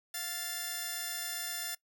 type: tone pair together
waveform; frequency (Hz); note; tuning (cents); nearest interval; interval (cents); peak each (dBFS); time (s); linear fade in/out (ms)
5% pulse; 698 / 1758.8; F5 / A6; -1 / -1; octave + major third; 1600; -30 / -26; 0.14-1.75; 5
effects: noise-tail reverb RT60 0.1 s tail -21 dB re dry